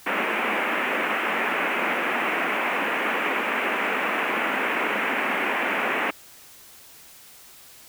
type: band-pass noise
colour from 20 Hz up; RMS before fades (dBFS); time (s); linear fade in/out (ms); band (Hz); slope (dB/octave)
white; -25; 0.06-6.11; 10; 200 to 2600; 48
effects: white hiss -48 dBFS RMS until 7.88 s